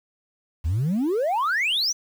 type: exponential sweep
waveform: sine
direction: up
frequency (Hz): 72 to 6230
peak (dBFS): -18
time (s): 0.64-1.93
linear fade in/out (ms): 20
effects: tanh soft clip ceiling -19 dBFS + 8-bit